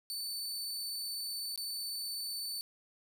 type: tone with dropouts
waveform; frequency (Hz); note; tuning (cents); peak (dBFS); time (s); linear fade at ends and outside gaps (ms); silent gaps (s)
sawtooth; 4516; C#8; +31; -34; 0.1-2.61; 0; 1.559-1.576
effects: none